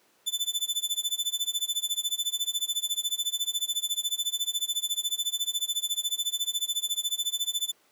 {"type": "tone with tremolo", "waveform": "sawtooth", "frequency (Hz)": 3511, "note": "A7", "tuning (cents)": -4, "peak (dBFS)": -21, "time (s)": [0.26, 7.72], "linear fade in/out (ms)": 20, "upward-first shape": "sine", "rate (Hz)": 14, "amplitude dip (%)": 95, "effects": ["pink hiss -64 dBFS RMS until 7.91 s", "high-pass 300 Hz 12 dB/octave"]}